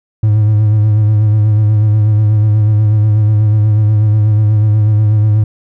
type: tone with vibrato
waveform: triangle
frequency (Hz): 106.5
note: G#2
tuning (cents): +44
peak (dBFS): -4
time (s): 0.23-5.44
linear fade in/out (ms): 5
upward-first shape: sine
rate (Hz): 8.2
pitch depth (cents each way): 38
effects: tanh soft clip ceiling 0 dBFS